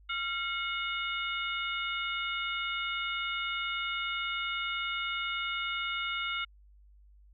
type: harmonic tone with a mistuned harmonic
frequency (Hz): 725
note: F#5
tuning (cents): -35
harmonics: 2 / 3 / 4 / 5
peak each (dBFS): -35 / -36 / -38 / -40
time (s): 0.09-6.45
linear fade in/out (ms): 10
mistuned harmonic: 2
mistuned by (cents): -88
effects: added 50 Hz sine -55 dBFS peak until 7.33 s